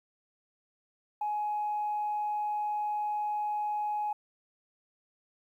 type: tone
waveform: sine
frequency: 839 Hz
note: G#5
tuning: 17 cents sharp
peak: -28 dBFS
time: 1.21-4.13 s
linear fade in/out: 5 ms
effects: tanh soft clip ceiling -25 dBFS + 11-bit